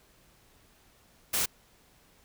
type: noise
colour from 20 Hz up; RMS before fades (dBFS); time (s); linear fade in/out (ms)
white; -28; 1.33-1.46; 10
effects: pink hiss -62 dBFS RMS until 2.24 s